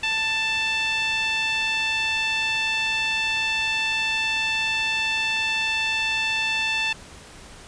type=tone with band-pass filter; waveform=sawtooth; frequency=884 Hz; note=A5; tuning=8 cents sharp; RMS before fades=-24 dBFS; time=0.03-6.93 s; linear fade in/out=5 ms; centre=2900 Hz; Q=3.2; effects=pink hiss -44 dBFS RMS until 7.67 s + resampled to 22050 Hz